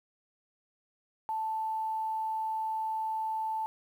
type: tone with quantisation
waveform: sine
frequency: 880 Hz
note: A5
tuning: in tune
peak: -30 dBFS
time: 1.29-3.66 s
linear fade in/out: 0 ms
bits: 10
effects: none